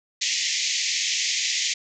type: band-pass noise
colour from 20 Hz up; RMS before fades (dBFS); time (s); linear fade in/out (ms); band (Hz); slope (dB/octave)
white; -25; 0.21-1.74; 10; 1900 to 7100; 96
effects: none